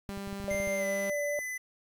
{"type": "tone", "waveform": "sawtooth", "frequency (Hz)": 198.2, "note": "G3", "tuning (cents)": 19, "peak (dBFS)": -33, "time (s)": [0.09, 1.1], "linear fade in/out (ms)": 2}
{"type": "clicks", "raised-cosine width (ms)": 5, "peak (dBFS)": -30, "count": 10, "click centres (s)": [0.092, 0.175, 0.275, 0.328, 0.401, 0.443, 0.514, 0.547, 0.601, 0.674]}
{"type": "tone with vibrato", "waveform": "sine", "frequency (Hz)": 587.3, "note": "D5", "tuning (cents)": 0, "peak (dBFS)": -30, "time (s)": [0.48, 1.39], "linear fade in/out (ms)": 0, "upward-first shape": "sine", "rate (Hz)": 2.3, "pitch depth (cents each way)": 16}
{"type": "tone with pitch glide", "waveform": "square", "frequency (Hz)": [2093, 2010], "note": ["C7", "B6"], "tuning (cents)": [0, 30], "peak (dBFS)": -35, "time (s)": [0.5, 1.58], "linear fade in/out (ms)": 10, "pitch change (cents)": -70, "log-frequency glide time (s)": [0.78, 0.85]}
{"effects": ["10-bit"]}